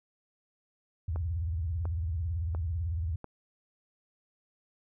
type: tone with vibrato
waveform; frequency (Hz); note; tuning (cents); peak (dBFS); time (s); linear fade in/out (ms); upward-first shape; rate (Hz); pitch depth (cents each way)
sine; 82.4; E2; 0; -29; 1.08-3.16; 5; sine; 18; 230
type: click train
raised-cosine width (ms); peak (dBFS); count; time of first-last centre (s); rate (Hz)
1; -27; 4; 1.16-3.243; 1.44
effects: none